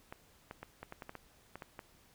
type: clicks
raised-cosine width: 0.5 ms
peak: -29 dBFS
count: 11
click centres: 0.125 / 0.511 / 0.63 / 0.83 / 0.924 / 1.022 / 1.094 / 1.153 / 1.556 / 1.622 / 1.792 s
effects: pink hiss -65 dBFS RMS until 2.14 s